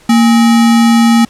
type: tone with sample-and-hold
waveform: sine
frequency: 230.7 Hz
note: A#3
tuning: 18 cents flat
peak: -4 dBFS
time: 0.09-1.25 s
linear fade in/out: 5 ms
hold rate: 1050 Hz
effects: pink hiss -43 dBFS RMS until 1.29 s + low-pass 10000 Hz 12 dB/octave